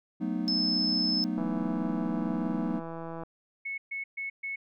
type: chord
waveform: triangle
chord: B dominant seventh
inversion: second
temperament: just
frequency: 185.21 / 222.2 / 246.9 / 308.7 Hz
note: F#3 / A3 / B3 / D#4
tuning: +2 / +17 / 0 / -14 cents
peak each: -32 dBFS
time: 0.2-2.8 s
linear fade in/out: 20 ms
type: tone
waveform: sine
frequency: 5230 Hz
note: E8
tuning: 15 cents flat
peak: -26 dBFS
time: 0.48-1.24 s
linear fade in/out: 0 ms
type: click train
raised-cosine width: 1 ms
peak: -26 dBFS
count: 307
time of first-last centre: 1.38-3.235 s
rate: 165 Hz
type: tone bursts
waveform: sine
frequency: 2200 Hz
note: C#7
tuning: 14 cents flat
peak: -32 dBFS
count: 4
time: 3.65-4.56 s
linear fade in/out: 10 ms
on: 130 ms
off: 130 ms
effects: none